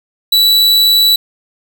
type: tone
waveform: 45% pulse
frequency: 3944 Hz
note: B7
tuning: 3 cents flat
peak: -7 dBFS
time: 0.32-1.16 s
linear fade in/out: 5 ms
effects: none